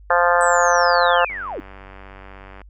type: harmonic tone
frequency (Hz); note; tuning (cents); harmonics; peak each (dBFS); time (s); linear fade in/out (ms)
174.61; F3; 0; 3 / 4 / 5 / 6 / 7 / 8 / 9 / 10; -19 / -20 / -21 / -22 / -22 / -23 / -24 / -24; 0.1-1.25; 5
type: linear sweep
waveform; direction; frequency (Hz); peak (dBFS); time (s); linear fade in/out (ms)
sine; down; 8130 to 260; -26; 0.41-1.6; 0
type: click train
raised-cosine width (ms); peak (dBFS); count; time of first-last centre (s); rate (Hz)
0.5; -25; 128; 1.3-2.616; 96.5
effects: added 50 Hz sine -41 dBFS peak until 2.69 s